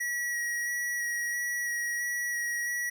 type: tone with vibrato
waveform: square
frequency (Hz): 1918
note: A#6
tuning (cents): +49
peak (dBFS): -30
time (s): 0-2.9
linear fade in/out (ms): 10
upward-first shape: square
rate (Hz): 1.5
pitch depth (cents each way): 11
effects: none